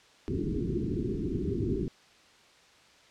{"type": "low-pass noise", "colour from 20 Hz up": "white", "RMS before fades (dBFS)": -31, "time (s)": [0.28, 1.88], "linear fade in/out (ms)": 0, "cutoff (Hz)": 410, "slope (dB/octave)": 96, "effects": ["white hiss -58 dBFS RMS until 3.1 s", "low-pass 5000 Hz 12 dB/octave"]}